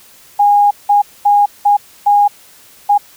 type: tone bursts at uneven times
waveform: sine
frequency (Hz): 819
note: G#5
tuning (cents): -24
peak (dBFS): -6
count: 6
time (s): 0.39-0.71 / 0.89-1.02 / 1.25-1.46 / 1.65-1.77 / 2.06-2.28 / 2.89-2.98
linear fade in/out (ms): 10
effects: white hiss -43 dBFS RMS until 3.16 s